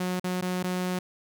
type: tone with dropouts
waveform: sawtooth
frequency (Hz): 182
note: F#3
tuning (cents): -28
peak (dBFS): -23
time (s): 0-0.99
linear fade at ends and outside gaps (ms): 5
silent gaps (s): 0.197-0.241 / 0.412-0.422 / 0.629-0.639
effects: none